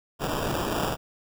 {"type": "noise with sample-and-hold", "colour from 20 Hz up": "white", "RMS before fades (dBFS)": -28, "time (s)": [0.19, 0.97], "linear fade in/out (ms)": 50, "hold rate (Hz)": 2100, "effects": []}